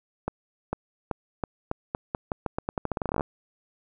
accelerating click train, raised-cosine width 1 ms, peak -13 dBFS, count 24, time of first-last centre 0.28-3.209 s, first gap 450 ms, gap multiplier 0.85, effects none

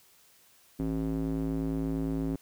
square tone with band-pass filter, 54.3 Hz, A1, 22 cents flat, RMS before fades -31 dBFS, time 0.79-2.36 s, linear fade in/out 5 ms, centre 260 Hz, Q 2.3, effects white hiss -61 dBFS RMS until 2.41 s

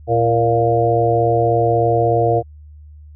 harmonic tone with a mistuned harmonic, 116.54 Hz, A#2, in tune, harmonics 1 / 3 / 4 / 5 / 6, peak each -19 / -22 / -17 / -22 / -17 dBFS, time 0.07-2.43 s, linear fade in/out 50 ms, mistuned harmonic 3, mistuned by -34 cents, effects added 75 Hz sine -37 dBFS peak until 3.15 s

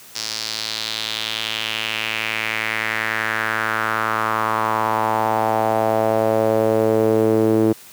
sawtooth tone with band-pass filter sweep, 110.3 Hz, A2, 5 cents sharp, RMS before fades -20 dBFS, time 0.15-7.73 s, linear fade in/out 10 ms, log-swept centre 5200 to 360 Hz, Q 3.1, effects white hiss -43 dBFS RMS until 7.92 s + high-pass 60 Hz 12 dB/octave

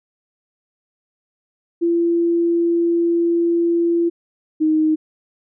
sine tone pair in turn, 339.8 / 312.2 Hz, F4 / D#4, -47 / +6 cents, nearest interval minor second, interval 147 cents, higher first, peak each -14 / -13 dBFS, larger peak second, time 1.81-4.1 / 4.6-4.96 s, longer first, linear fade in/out 20 ms, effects none

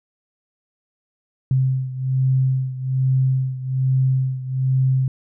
sine beating tone pair, 130.81 / 132.01 Hz, C3 / C3, 0 / +16 cents, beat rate 1.2 Hz, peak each -18 / -22 dBFS, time 1.51-5.08 s, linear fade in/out 2 ms, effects none

